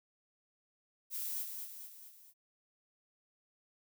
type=noise with echo; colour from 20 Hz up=violet; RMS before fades=-39 dBFS; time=1.1-1.46 s; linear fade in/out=50 ms; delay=220 ms; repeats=4; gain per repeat=-5 dB; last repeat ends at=2.34 s; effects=none